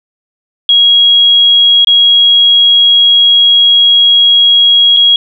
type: tone with dropouts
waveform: sine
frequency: 3300 Hz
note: G#7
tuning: 12 cents flat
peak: -3 dBFS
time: 0.69-5.16 s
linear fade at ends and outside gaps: 2 ms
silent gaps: 1.847-1.871 / 4.966-4.969 s
effects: none